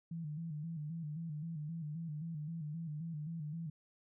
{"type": "tone with vibrato", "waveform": "sine", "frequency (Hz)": 157.8, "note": "D#3", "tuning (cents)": 25, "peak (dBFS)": -39, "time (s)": [0.11, 3.7], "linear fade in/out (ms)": 5, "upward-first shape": "square", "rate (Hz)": 3.8, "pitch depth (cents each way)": 88, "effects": []}